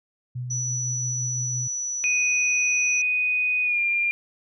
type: tone with tremolo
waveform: sine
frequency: 124.3 Hz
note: B2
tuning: 12 cents sharp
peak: -27 dBFS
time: 0.35-1.68 s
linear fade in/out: 10 ms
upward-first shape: sine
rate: 5.9 Hz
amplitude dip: 25%
type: tone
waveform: sine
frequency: 5920 Hz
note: F#8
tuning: in tune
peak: -26 dBFS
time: 0.5-3.02 s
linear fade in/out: 10 ms
type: tone with pitch glide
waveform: sine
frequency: 2489 to 2397 Hz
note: D#7 to D7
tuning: 0 to +35 cents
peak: -20 dBFS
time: 2.04-4.11 s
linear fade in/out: 0 ms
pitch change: -65 cents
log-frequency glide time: 3.63-3.8 s
effects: none